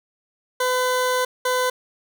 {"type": "tone bursts at uneven times", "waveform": "20% pulse", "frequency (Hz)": 505, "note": "B4", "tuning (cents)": 39, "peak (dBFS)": -14, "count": 2, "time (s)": [[0.6, 1.25], [1.45, 1.7]], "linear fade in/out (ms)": 5, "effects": []}